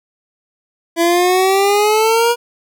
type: exponential sweep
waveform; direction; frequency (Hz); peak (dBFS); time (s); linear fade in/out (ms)
25% pulse; up; 333.6 to 480; -7; 0.96-2.36; 50
effects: none